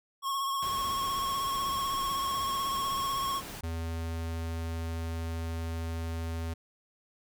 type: tone with vibrato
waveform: square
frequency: 1094 Hz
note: C#6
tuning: 23 cents flat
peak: -30 dBFS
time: 0.22-3.42 s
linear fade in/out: 50 ms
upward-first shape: triangle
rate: 16 Hz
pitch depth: 41 cents each way
type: noise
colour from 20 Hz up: pink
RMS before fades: -42 dBFS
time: 0.62-3.61 s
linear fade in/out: 5 ms
type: tone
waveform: square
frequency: 82.41 Hz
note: E2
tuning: in tune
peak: -33 dBFS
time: 3.63-6.54 s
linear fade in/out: 10 ms
effects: none